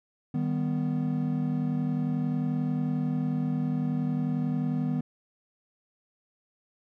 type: chord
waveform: triangle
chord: Eb augmented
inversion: none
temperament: equal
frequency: 155.56 / 196 / 246.9 Hz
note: Eb3 / G3 / B3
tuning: 0 / 0 / 0 cents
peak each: -27 / -32 / -27 dBFS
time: 0.34-5.01 s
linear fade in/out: 5 ms
effects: none